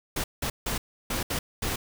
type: noise bursts at uneven times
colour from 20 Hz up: pink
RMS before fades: -29 dBFS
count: 6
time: 0.16-0.24 / 0.42-0.5 / 0.66-0.78 / 1.1-1.23 / 1.3-1.39 / 1.62-1.76 s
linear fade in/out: 5 ms
effects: none